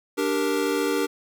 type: chord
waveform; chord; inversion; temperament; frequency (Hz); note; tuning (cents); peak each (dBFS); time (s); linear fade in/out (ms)
square; G minor; second; equal; 293.7 / 392 / 466.2; D4 / G4 / Bb4; 0 / 0 / 0; -27; 0.17-1.07; 20
effects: none

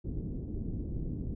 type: low-pass noise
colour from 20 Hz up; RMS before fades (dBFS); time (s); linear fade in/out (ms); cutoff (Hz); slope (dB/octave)
pink; -36; 0.04-1.35; 10; 320; 24
effects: none

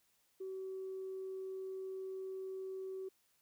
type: tone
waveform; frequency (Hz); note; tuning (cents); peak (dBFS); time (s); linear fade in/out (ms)
sine; 380; F#4; +46; -40; 0.4-3.09; 10
effects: tanh soft clip ceiling -36 dBFS + white hiss -75 dBFS RMS until 3.41 s

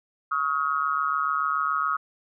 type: tone with amplitude modulation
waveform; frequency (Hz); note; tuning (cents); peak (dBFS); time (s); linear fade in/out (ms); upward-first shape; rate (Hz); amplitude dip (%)
sine; 1267; D#6; +31; -18; 0.31-1.97; 10; sine; 147; 100
effects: none

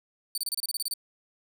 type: tone bursts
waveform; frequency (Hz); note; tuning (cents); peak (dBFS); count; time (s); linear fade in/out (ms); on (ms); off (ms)
20% pulse; 4554; C#8; +46; -22; 11; 0.35-0.938; 2; 28; 28
effects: none

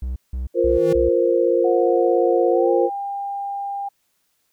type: tone bursts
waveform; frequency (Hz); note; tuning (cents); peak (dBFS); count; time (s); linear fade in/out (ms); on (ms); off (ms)
triangle; 63.2; B1; +41; -21; 4; 0.02-1.09; 5; 140; 170
type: chord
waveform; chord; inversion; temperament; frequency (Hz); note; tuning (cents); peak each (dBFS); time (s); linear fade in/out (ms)
sine; F suspended fourth; none; equal; 349.2 / 466.2 / 523.3; F4 / Bb4 / C5; 0 / 0 / 0; -19; 0.54-2.9; 50
type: tone with exponential growth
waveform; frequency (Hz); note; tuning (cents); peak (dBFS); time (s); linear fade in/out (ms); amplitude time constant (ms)
square; 160.9; E3; -42; -23; 0.6-0.93; 5; 70
type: tone with pitch glide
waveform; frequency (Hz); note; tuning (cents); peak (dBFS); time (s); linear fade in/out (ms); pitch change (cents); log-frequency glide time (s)
sine; 729 to 799.6; F#5 to G5; -26 to +34; -24; 1.64-3.89; 10; +160; 2.5-2.71
effects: white hiss -68 dBFS RMS until 4.52 s

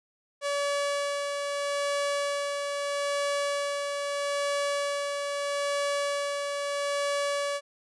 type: tone with tremolo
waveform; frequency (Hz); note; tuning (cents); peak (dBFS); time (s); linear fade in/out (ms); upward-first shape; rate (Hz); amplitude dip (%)
sawtooth; 570; C#5; +48; -22; 0.41-7.61; 50; sine; 0.78; 35
effects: resampled to 22050 Hz

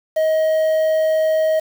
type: tone with quantisation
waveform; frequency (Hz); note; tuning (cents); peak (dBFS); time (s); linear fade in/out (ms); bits
triangle; 631; D#5; +24; -12; 0.16-1.6; 10; 6
effects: none

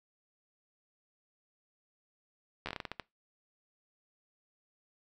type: slowing click train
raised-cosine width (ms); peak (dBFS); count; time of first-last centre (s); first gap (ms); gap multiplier
0.3; -21; 10; 2.66-2.998; 12; 1.27
effects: noise-tail reverb RT60 0.2 s tail -22 dB re dry

